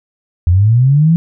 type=linear sweep; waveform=sine; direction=up; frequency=82.41 to 170 Hz; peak=-6 dBFS; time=0.47-1.16 s; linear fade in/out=0 ms; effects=none